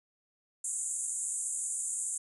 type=band-pass noise; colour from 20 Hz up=white; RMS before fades=-35 dBFS; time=0.64-2.18 s; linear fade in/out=5 ms; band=6900 to 9800 Hz; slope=96 dB/octave; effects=none